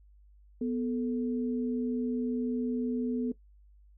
sine tone pair together, 246.4 / 439.1 Hz, B3 / A4, -4 / -4 cents, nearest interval minor seventh, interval 1000 cents, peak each -29 / -35 dBFS, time 0.61-3.32 s, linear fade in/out 5 ms, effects noise-tail reverb RT60 0.1 s tail -17 dB re dry + added 50 Hz sine -55 dBFS peak until 3.97 s

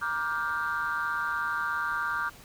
sine chord, G minor seventh, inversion first, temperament just, 940.8 / 1176 / 1411.2 / 1568 Hz, Bb5 / D6 / F6 / G6, +16 / +2 / +18 / 0 cents, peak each -36 / -31 / -31 / -32 dBFS, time 0.01-2.3 s, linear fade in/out 20 ms, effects tanh soft clip ceiling -20 dBFS + pink hiss -51 dBFS RMS until 2.44 s

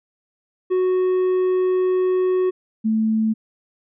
triangle / sine tone pair in turn, 369.1 / 219.9 Hz, F#4 / A3, -4 / -1 cents, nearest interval major sixth, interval 897 cents, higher first, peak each -14 / -16 dBFS, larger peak first, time 0.7-2.51 / 2.84-3.34 s, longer first, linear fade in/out 20 ms, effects resampled to 8000 Hz

